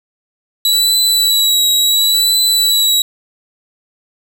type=tone with vibrato; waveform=sawtooth; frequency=3922 Hz; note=B7; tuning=13 cents flat; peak=-7 dBFS; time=0.65-3.02 s; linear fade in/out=2 ms; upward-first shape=triangle; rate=0.71 Hz; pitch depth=38 cents each way; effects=none